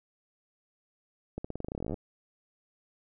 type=accelerating click train; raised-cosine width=2 ms; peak=-22 dBFS; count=20; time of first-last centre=1.38-1.942 s; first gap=65 ms; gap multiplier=0.9; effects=none